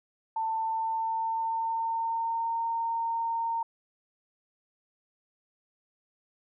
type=tone with pitch glide; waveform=sine; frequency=892 to 918.1 Hz; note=A5 to A#5; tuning=+23 to -27 cents; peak=-27 dBFS; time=0.36-3.63 s; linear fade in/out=5 ms; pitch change=+50 cents; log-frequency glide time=0.55-2.57 s; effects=none